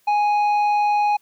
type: tone with tanh clipping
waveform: sine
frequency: 830.6 Hz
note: G#5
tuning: in tune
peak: -17 dBFS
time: 0.07-1.17 s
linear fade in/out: 10 ms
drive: 7 dB
effects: white hiss -62 dBFS RMS until 1.21 s